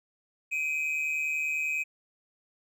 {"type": "tone pair together", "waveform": "triangle", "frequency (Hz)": [2371, 2521], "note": ["D7", "D#7"], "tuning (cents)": [16, 22], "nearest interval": "minor second", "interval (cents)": 106, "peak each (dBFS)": [-32, -27], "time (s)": [0.51, 1.84], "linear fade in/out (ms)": 20, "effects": []}